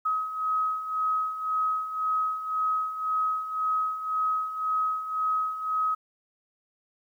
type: beating tone pair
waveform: sine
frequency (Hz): 1269 / 1270.9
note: D#6 / D#6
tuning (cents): +34 / +36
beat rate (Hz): 1.9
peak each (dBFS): -32 / -26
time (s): 0.05-5.95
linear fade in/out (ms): 10
effects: 10-bit